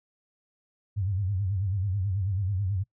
sine tone with vibrato, 96.9 Hz, G2, 20 cents flat, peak -25 dBFS, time 0.96-2.84 s, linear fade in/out 20 ms, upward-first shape sine, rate 9.2 Hz, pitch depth 130 cents each way, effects noise-tail reverb RT60 0.1 s tail -22 dB re dry

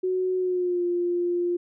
sine tone with pitch glide, 370 to 350.6 Hz, F#4 to F4, 0 to +7 cents, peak -22 dBFS, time 0.03-1.57 s, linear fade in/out 10 ms, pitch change -93 cents, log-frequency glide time 0.37-0.84 s, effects none

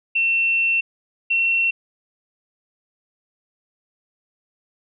sine tone pair in turn, 2700 / 2716 Hz, E7 / F7, +41 / -49 cents, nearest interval unison, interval 10 cents, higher second, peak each -16 dBFS, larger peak neither, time 0.15-0.81 / 1.3-1.71 s, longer first, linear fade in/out 10 ms, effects none

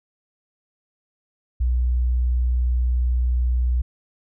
sine tone, 61.4 Hz, B1, 9 cents flat, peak -17 dBFS, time 1.6-3.82 s, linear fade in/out 10 ms, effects none

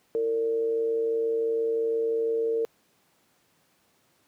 sine tone with amplitude modulation, 455.7 Hz, A#4, 39 cents flat, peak -21 dBFS, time 0.15-2.65 s, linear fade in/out 0 ms, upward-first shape sine, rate 126 Hz, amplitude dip 45%, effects pink hiss -66 dBFS RMS until 4.27 s + high-pass 150 Hz 12 dB/octave

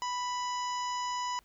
harmonic tone with a mistuned harmonic, 987.8 Hz, B5, in tune, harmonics 1 / 2 / 3 / 4 / 5 / 6 / 7, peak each -32 / -44 / -44 / -52 / -44 / -50 / -46 dBFS, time 0.02-1.39 s, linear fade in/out 0 ms, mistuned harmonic 5, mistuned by +43 cents, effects added 50 Hz sine -67 dBFS peak until 1.44 s + pink hiss -67 dBFS RMS until 1.44 s

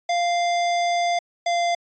square tone pair in turn, 696 / 692 Hz, F5 / F5, -6 / -16 cents, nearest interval unison, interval 10 cents, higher first, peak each -20 dBFS, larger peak neither, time 0.09-1.19 / 1.46-1.75 s, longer first, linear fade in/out 5 ms, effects resampled to 16000 Hz

